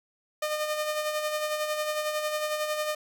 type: tone with tremolo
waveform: sawtooth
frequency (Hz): 608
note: D#5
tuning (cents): -40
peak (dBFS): -22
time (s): 0.42-2.95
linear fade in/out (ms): 5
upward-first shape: sine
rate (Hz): 11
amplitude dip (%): 45
effects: none